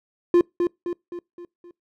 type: tone with echo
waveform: triangle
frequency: 349.2 Hz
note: F4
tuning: in tune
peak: -10 dBFS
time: 0.34-0.41 s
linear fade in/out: 2 ms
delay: 260 ms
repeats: 5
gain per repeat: -6 dB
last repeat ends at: 1.71 s
effects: noise-tail reverb RT60 0.2 s tail -25 dB re dry